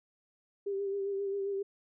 sine tone with vibrato, 396.2 Hz, G4, 18 cents sharp, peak -31 dBFS, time 0.66-1.63 s, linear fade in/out 10 ms, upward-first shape sine, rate 7.5 Hz, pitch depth 31 cents each way, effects none

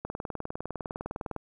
click train, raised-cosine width 1 ms, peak -20 dBFS, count 27, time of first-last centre 0.05-1.363 s, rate 19.8 Hz, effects 10-bit

